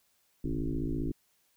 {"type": "tone with frequency modulation", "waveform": "sine", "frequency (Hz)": 144.2, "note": "D3", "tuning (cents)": -31, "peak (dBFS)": -29, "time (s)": [0.44, 1.12], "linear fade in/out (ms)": 5, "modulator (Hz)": 55.2, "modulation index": 3.7, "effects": ["white hiss -71 dBFS RMS until 1.56 s"]}